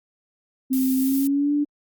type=tone with pitch glide; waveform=sine; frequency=261.6 to 291.9 Hz; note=C4 to D4; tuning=0 to -10 cents; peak=-18 dBFS; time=0.7-1.65 s; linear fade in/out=20 ms; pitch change=+190 cents; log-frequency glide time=0.98-1.53 s
type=noise; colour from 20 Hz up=violet; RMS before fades=-31 dBFS; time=0.73-1.27 s; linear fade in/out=0 ms
effects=Opus 32 kbps